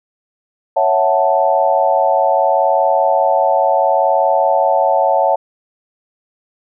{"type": "chord", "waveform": "sine", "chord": "F# minor seventh", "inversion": "second", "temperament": "equal", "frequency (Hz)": [554.4, 659.3, 740, 880], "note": ["C#5", "E5", "F#5", "A5"], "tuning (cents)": [0, 0, 0, 0], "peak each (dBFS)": -16, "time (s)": [0.76, 5.36], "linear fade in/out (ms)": 10, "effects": []}